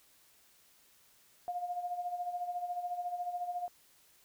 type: tone with tremolo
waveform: sine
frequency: 710 Hz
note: F5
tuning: 28 cents sharp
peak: -32 dBFS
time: 1.48-3.68 s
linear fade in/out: 0 ms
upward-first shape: sine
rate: 14 Hz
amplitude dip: 65%
effects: white hiss -65 dBFS RMS until 4.24 s